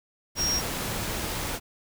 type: tone in noise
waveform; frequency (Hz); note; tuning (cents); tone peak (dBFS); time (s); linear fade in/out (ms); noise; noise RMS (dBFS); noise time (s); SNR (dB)
sine; 5600; F8; +4; -24; 0.36-0.62; 50; pink; -31; 0.35-1.6; +4
effects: none